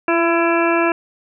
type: harmonic tone with a mistuned harmonic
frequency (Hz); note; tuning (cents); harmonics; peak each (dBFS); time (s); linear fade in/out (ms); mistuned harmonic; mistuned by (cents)
335.1; E4; +29; 1 / 2 / 3 / 4 / 5 / 7 / 8; -17 / -20 / -22 / -23 / -24 / -25 / -26; 0.08-0.92; 2; 1; +18
effects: none